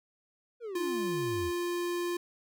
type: exponential sweep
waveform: triangle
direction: down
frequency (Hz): 493.9 to 73.7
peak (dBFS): -34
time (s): 0.6-1.52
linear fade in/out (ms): 50
type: tone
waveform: square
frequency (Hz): 349.5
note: F4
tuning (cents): +1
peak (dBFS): -31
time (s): 0.75-2.17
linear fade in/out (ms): 5
effects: none